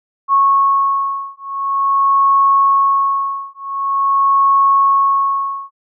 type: beating tone pair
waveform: sine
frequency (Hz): 1100 / 1100.46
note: C#6 / C#6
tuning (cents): -14 / -13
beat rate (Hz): 0.46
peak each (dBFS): -14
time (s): 0.28-5.71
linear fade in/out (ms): 50
effects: none